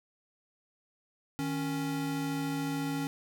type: tone pair together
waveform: square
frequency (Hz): 155.56 / 277.2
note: D#3 / C#4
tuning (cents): 0 / 0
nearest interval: minor seventh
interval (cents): 1000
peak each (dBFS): -37 / -33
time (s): 1.39-3.07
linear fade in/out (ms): 0
effects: none